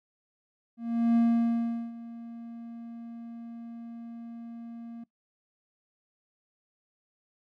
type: tone with ADSR envelope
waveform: triangle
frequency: 232.5 Hz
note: A#3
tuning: 4 cents flat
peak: -17 dBFS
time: 0.77-5.04 s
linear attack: 390 ms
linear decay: 760 ms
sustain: -20 dB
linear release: 6 ms
effects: noise-tail reverb RT60 0.1 s tail -20 dB re dry